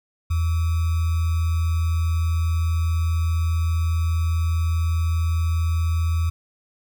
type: tone with sample-and-hold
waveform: sine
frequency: 82.41 Hz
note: E2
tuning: in tune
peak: -18 dBFS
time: 0.3-6.3 s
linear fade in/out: 10 ms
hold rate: 1225 Hz
effects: none